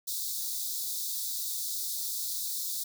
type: high-pass noise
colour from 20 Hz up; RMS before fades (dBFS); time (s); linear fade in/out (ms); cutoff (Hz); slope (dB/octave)
white; -34; 0.07-2.84; 10; 3600; 96
effects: none